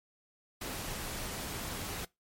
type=noise; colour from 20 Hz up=pink; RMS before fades=-39 dBFS; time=0.61-2.05 s; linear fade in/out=5 ms; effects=noise-tail reverb RT60 0.2 s tail -22 dB re dry + MP3 64 kbps